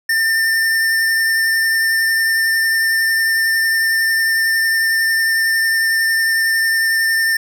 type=tone with vibrato; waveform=square; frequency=1800 Hz; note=A6; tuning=39 cents sharp; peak=-14 dBFS; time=0.09-7.37 s; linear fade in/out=5 ms; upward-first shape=sine; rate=11 Hz; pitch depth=10 cents each way; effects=none